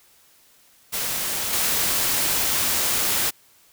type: noise with level steps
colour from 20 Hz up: white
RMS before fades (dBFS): -26 / -22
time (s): 0.92-3.31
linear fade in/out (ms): 20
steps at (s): 1.53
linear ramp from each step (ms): 2
effects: white hiss -56 dBFS RMS until 3.72 s